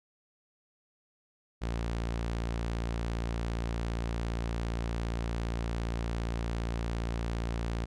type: tone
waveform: sawtooth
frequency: 57.4 Hz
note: A#1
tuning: 26 cents flat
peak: -27 dBFS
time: 1.61-7.86 s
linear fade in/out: 20 ms
effects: low-pass 7000 Hz 12 dB/octave